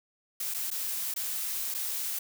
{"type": "noise with dropouts", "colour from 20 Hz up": "blue", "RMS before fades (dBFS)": -33, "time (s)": [0.4, 2.19], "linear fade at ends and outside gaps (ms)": 5, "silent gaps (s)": [[0.54, 0.544], [0.704, 0.712], [1.14, 1.161], [1.742, 1.746]], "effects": []}